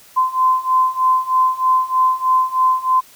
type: beating tone pair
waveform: sine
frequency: 1029 / 1032.2 Hz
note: C6 / C6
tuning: -29 / -24 cents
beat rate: 3.2 Hz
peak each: -17 / -15 dBFS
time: 0.16-3.01 s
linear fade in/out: 20 ms
effects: white hiss -46 dBFS RMS until 3.15 s